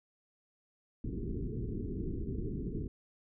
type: low-pass noise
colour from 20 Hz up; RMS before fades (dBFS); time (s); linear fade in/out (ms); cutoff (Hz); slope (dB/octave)
pink; -37; 1.04-2.88; 5; 430; 96
effects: none